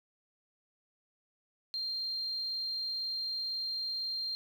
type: tone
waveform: sine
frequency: 4186 Hz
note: C8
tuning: in tune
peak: -33 dBFS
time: 1.74-4.35 s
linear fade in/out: 0 ms
effects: 10-bit